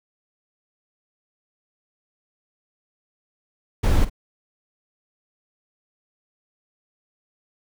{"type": "noise with echo", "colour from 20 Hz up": "brown", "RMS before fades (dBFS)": -17, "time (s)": [3.83, 4.05], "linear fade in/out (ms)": 10, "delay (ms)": 48, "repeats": 1, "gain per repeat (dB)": -14, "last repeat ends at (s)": 4.098, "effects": []}